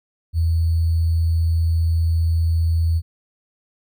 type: tone with sample-and-hold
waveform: sine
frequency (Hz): 82.5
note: E2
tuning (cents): +2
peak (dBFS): -15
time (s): 0.33-3.02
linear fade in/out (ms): 50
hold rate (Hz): 4410
effects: none